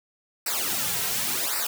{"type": "noise with flanger", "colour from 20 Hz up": "white", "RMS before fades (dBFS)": -27, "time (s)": [0.46, 1.67], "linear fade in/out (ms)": 5, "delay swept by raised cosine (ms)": [0.3, 3.5], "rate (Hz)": 0.9, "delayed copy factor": -0.95, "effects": []}